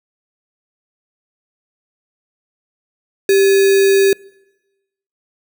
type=tone with sample-and-hold; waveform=sine; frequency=392 Hz; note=G4; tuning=in tune; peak=-8 dBFS; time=3.29-4.13 s; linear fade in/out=2 ms; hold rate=2100 Hz; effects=noise-tail reverb RT60 1.0 s tail -25 dB re dry